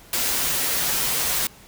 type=noise with comb filter; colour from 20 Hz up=white; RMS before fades=-23 dBFS; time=0.13-1.47 s; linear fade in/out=2 ms; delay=10 ms; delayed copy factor=-0.55; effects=pink hiss -48 dBFS RMS until 1.67 s